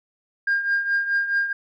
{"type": "tone with tremolo", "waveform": "sine", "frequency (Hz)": 1609, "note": "G6", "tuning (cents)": 45, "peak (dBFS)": -15, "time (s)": [0.47, 1.53], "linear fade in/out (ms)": 5, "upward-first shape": "triangle", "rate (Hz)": 4.7, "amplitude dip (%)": 75, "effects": ["tanh soft clip ceiling -15 dBFS"]}